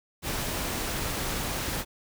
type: noise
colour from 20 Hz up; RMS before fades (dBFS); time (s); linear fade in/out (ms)
pink; -31; 0.22-1.85; 50
effects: none